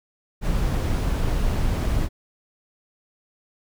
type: noise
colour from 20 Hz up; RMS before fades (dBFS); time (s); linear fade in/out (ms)
brown; -22; 0.41-2.09; 50
effects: none